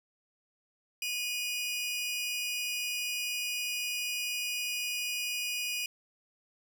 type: tone pair together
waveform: sawtooth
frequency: 2468 / 2905 Hz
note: D#7 / F#7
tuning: -15 / -32 cents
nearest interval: minor third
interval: 283 cents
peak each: -30 / -34 dBFS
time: 1.02-5.86 s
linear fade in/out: 2 ms
effects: none